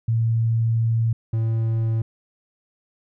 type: tone pair in turn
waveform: sine / triangle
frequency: 114.1 / 112.72 Hz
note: A#2 / A2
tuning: -37 / +42 cents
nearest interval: unison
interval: 21 cents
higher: first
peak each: -17 dBFS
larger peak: neither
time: 0.08-1.13 / 1.33-2.02 s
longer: first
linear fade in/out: 5 ms
effects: none

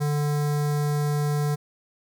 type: tone with notch filter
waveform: square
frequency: 147.2 Hz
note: D3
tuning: 4 cents sharp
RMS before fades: -24 dBFS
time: 0-1.56 s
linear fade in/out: 20 ms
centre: 2800 Hz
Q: 1
effects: none

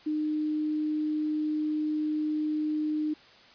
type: tone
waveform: sine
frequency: 305.4 Hz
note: D#4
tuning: 32 cents flat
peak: -26 dBFS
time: 0.06-3.14 s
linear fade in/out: 10 ms
effects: white hiss -54 dBFS RMS until 3.54 s + resampled to 11025 Hz

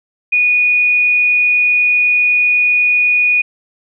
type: tone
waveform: sine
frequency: 2463 Hz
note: D#7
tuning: 18 cents flat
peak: -9 dBFS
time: 0.32-3.42 s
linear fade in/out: 10 ms
effects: none

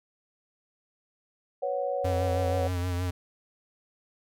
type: chord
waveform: sine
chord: B suspended second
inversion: none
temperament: equal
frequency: 493.9 / 554.4 / 740 Hz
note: B4 / C#5 / F#5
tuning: 0 / 0 / 0 cents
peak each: -33 / -29 / -33 dBFS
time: 1.62-2.68 s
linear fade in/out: 10 ms
type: tone with vibrato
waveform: square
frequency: 89.4 Hz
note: F2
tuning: 41 cents sharp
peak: -28 dBFS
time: 2.04-3.11 s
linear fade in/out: 10 ms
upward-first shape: sine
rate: 6.3 Hz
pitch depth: 38 cents each way
effects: none

